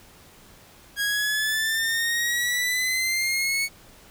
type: exponential sweep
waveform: sawtooth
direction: up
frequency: 1636 to 2223 Hz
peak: -19 dBFS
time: 0.96-3.69 s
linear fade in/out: 50 ms
effects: pink hiss -51 dBFS RMS until 4.1 s